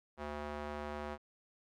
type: tone with band-pass filter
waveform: square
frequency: 74 Hz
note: D2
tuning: 14 cents sharp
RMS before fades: -42 dBFS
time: 0.17-1.18 s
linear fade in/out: 50 ms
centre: 860 Hz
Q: 0.83
effects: none